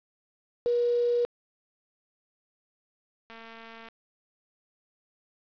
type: tone pair in turn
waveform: sine / 5% pulse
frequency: 480 / 227 Hz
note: B4 / A#3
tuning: -49 / -46 cents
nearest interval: octave + minor second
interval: 1297 cents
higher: first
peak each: -22 / -32 dBFS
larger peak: first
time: 0.66-1.25 / 3.3-3.89 s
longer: neither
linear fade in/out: 0 ms
effects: resampled to 11025 Hz + 8-bit